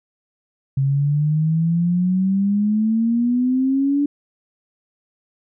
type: exponential sweep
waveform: sine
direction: up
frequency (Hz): 134.4 to 290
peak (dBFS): -15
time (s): 0.77-4.06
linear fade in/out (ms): 5
effects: none